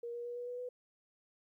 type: tone with pitch steps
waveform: sine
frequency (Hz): 472.2 / 476.9 / 481.6 / 486.3 / 491.1 / 496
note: A#4 / A#4 / B4 / B4 / B4 / B4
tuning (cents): +22 / +39 / -44 / -27 / -10 / +7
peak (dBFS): -39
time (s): 0.03-0.69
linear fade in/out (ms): 5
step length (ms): 110
effects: 13-bit